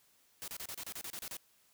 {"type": "noise bursts", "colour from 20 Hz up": "white", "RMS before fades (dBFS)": -43, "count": 11, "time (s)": [0.42, 1.368], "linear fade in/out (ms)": 0, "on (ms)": 58, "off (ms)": 31, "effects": ["white hiss -69 dBFS RMS until 1.73 s"]}